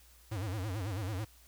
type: tone with vibrato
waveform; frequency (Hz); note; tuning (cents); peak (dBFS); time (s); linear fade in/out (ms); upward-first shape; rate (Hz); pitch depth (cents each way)
square; 100; G2; +35; -35; 0.31-1.25; 10; sine; 9.1; 200
effects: added 60 Hz sine -60 dBFS peak until 1.47 s + white hiss -62 dBFS RMS until 1.47 s